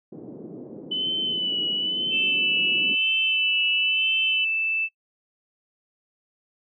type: band-pass noise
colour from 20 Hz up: white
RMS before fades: -39 dBFS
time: 0.12-2.95 s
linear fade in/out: 5 ms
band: 170 to 390 Hz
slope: 24 dB/octave
type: tone with vibrato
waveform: sine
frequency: 3000 Hz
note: F#7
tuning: 23 cents sharp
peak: -23 dBFS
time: 0.91-4.45 s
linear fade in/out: 10 ms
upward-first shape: sine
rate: 1 Hz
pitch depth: 43 cents each way
type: tone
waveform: sine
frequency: 2642 Hz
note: E7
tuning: 3 cents sharp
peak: -22 dBFS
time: 2.1-4.89 s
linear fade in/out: 50 ms
effects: noise-tail reverb RT60 0.1 s tail -21 dB re dry

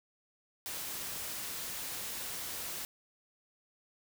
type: noise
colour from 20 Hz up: white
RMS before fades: -40 dBFS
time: 0.66-2.85 s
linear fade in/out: 0 ms
effects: none

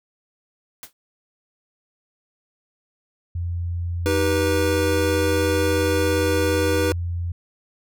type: noise with exponential decay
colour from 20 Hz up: white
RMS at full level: -32 dBFS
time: 0.83-0.93 s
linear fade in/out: 1 ms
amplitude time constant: 20 ms
type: tone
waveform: sine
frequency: 86.4 Hz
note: F2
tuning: 18 cents flat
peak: -23 dBFS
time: 3.35-7.32 s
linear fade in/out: 5 ms
type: chord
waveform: square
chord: Eb augmented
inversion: none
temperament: just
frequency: 311.1 / 388.9 / 486.1 Hz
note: Eb4 / G4 / B4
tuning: 0 / -14 / -28 cents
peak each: -25 / -27 / -22 dBFS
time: 4.06-6.92 s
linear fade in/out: 0 ms
effects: none

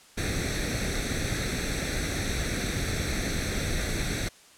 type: noise with comb filter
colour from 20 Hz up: pink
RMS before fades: -29 dBFS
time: 0.17-4.29 s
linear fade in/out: 10 ms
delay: 0.5 ms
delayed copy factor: +0.75
effects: white hiss -54 dBFS RMS until 4.57 s + low-pass 9000 Hz 12 dB/octave

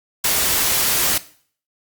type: noise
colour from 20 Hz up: white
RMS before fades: -18 dBFS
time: 0.24-1.18 s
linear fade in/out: 5 ms
effects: noise-tail reverb RT60 0.5 s tail -17 dB re dry + Opus 48 kbps

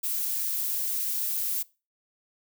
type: noise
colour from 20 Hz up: violet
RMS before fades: -29 dBFS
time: 0.03-1.63 s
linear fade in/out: 10 ms
effects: noise-tail reverb RT60 0.3 s tail -22 dB re dry

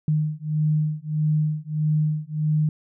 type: beating tone pair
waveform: sine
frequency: 152.4 / 154 Hz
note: D#3 / D#3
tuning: -36 / -17 cents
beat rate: 1.6 Hz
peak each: -23 dBFS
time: 0.08-2.69 s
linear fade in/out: 2 ms
effects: none

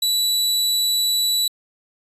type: tone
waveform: sawtooth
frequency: 3944 Hz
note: B7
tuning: 3 cents flat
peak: -14 dBFS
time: 0.02-1.48 s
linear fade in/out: 5 ms
effects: resampled to 32000 Hz

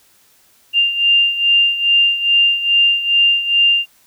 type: beating tone pair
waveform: sine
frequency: 2794 / 2796.4 Hz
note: F7 / F7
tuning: 0 / +2 cents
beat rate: 2.4 Hz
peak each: -12 / -17 dBFS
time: 0.73-3.86 s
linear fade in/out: 50 ms
effects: white hiss -53 dBFS RMS until 4.06 s

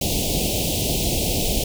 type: band-stop noise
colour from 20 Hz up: pink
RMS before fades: -22 dBFS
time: 0.01-1.64 s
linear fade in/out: 5 ms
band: 740 to 2600 Hz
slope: 48 dB/octave
effects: none

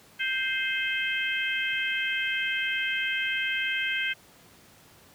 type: harmonic tone with a mistuned harmonic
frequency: 523.3 Hz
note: C5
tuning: in tune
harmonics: 3 / 4 / 5 / 6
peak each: -30 / -31 / -32 / -33 dBFS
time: 0.19-4.14 s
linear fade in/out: 20 ms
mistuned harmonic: 5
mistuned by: -24 cents
effects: pink hiss -55 dBFS RMS until 5.14 s + high-pass 80 Hz 12 dB/octave

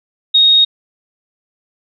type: tone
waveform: sine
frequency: 3736 Hz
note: A#7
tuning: 3 cents sharp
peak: -6 dBFS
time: 0.34-0.65 s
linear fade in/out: 10 ms
effects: none

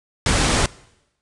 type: low-pass noise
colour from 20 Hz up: pink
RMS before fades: -18 dBFS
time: 0.26-0.66 s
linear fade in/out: 2 ms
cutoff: 9900 Hz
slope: 96 dB/octave
effects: noise-tail reverb RT60 0.9 s tail -22 dB re dry

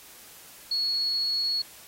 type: tone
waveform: sine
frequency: 4352 Hz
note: C#8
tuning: 33 cents flat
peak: -24 dBFS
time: 0.71-1.62 s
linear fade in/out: 5 ms
effects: white hiss -49 dBFS RMS until 1.87 s + AAC 48 kbps

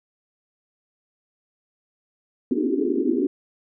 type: band-pass noise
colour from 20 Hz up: pink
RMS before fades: -22 dBFS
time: 2.51-3.27 s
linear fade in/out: 5 ms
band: 240 to 410 Hz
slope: 96 dB/octave
effects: none

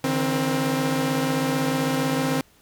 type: tone cluster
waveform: sawtooth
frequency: 145.1 / 160.9 / 263.7 / 476.6 Hz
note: D3 / E3 / C4 / A#4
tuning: -21 / -42 / +14 / +38 cents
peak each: -25 / -26 / -19 / -28 dBFS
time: 0.04-2.41 s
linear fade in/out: 2 ms
effects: pink hiss -57 dBFS RMS until 2.61 s

